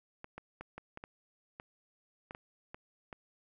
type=clicks; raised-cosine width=0.5 ms; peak=-29 dBFS; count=11; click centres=0.244 / 0.38 / 0.61 / 0.78 / 0.974 / 1.039 / 1.599 / 2.309 / 2.349 / 2.745 / 3.128 s; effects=none